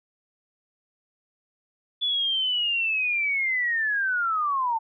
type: linear sweep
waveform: sine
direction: down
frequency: 3454 to 877 Hz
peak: -22 dBFS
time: 2.01-4.79 s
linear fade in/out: 20 ms
effects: none